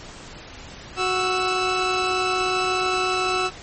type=tone pair together; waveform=20% pulse; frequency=369.2 / 1319.5 Hz; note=F#4 / E6; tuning=-4 / +1 cents; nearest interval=octave + minor seventh; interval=2205 cents; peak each=-18 dBFS; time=0.96-3.51 s; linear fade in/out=50 ms; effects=pink hiss -40 dBFS RMS until 3.62 s + MP3 32 kbps